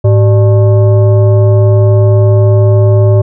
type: tone with frequency modulation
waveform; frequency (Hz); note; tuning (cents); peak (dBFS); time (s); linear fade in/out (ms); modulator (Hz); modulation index
sine; 106.3; G#2; +41; -3; 0.04-3.22; 10; 489; 0.62
effects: none